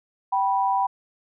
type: tone pair together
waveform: sine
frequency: 777.9 / 981 Hz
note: G5 / B5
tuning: -14 / -12 cents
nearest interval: major third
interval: 402 cents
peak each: -22 dBFS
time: 0.32-0.87 s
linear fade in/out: 10 ms
effects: none